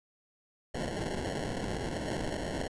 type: noise with sample-and-hold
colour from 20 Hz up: blue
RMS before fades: -35 dBFS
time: 0.74-2.68 s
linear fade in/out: 10 ms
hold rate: 1225 Hz
effects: resampled to 22050 Hz